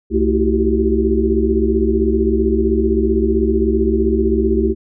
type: tone cluster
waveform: sine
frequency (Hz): 65.6 / 222.3 / 326.5 / 373.9 / 389.5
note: C2 / A3 / E4 / F#4 / G4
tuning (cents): +5 / +18 / -17 / +18 / -11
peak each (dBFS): -19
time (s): 0.1-4.75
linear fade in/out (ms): 50
effects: none